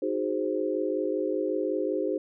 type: chord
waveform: sine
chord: Ab dominant seventh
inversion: second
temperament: equal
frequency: 311.1 / 370 / 415.3 / 523.3 Hz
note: Eb4 / Gb4 / Ab4 / C5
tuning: 0 / 0 / 0 / 0 cents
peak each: -31 dBFS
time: 0.02-2.18 s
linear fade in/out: 5 ms
effects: none